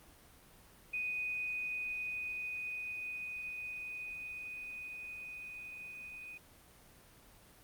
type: tone with level ramp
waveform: sine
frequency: 2489 Hz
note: D#7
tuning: in tune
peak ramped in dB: -34 to -45 dBFS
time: 0.93-6.38 s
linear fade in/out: 10 ms
effects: pink hiss -60 dBFS RMS until 7.63 s + Opus 32 kbps